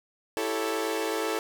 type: chord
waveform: sawtooth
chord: A dominant seventh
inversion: second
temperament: equal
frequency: 329.6 / 392 / 440 / 554.4 Hz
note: E4 / G4 / A4 / C#5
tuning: 0 / 0 / 0 / 0 cents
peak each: -29 / -32 / -26 / -32 dBFS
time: 0.37-1.39 s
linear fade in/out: 0 ms
effects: none